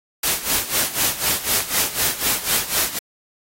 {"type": "noise with tremolo", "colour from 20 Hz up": "white", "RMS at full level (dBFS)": -18, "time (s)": [0.23, 2.99], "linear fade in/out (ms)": 5, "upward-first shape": "sine", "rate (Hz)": 4, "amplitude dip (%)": 80, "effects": ["AAC 48 kbps"]}